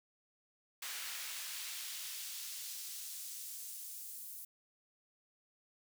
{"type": "noise with high-pass filter sweep", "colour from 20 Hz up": "pink", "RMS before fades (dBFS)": -45, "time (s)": [0.82, 4.45], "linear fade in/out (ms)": 5, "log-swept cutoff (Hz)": [1700, 11000], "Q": 0.73, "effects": []}